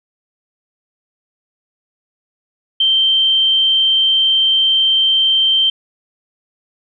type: tone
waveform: sine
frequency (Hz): 3131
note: G7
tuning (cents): -3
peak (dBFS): -10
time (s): 2.8-5.7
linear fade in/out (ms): 5
effects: none